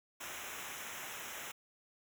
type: noise with comb filter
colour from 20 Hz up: pink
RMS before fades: -45 dBFS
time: 0.2-1.52 s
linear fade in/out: 10 ms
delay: 0.22 ms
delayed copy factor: -0.95
effects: none